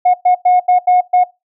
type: tone bursts at uneven times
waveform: sine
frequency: 725 Hz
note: F#5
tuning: 35 cents flat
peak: -5 dBFS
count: 6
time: 0.05-0.14 / 0.25-0.35 / 0.45-0.6 / 0.68-0.79 / 0.87-1.01 / 1.13-1.24 s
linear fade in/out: 10 ms
effects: noise-tail reverb RT60 0.2 s tail -20 dB re dry + tanh soft clip ceiling -4 dBFS